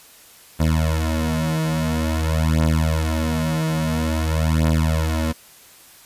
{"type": "beating tone pair", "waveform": "20% pulse", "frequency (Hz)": [79.2, 79.69], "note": ["D#2", "D#2"], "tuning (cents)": [31, 42], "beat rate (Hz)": 0.49, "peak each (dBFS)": [-16, -16], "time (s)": [0.59, 5.33], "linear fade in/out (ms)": 20, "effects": ["white hiss -47 dBFS RMS until 6.05 s", "resampled to 32000 Hz"]}